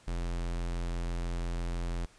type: tone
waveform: square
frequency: 43 Hz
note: F1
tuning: 26 cents flat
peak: -32 dBFS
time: 0.07-2.06 s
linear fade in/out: 10 ms
effects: pink hiss -60 dBFS RMS until 2.18 s + resampled to 22050 Hz